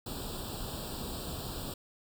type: noise with comb filter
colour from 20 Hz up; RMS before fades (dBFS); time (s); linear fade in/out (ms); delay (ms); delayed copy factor
pink; -39; 0.06-1.74; 5; 0.24; +1
effects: none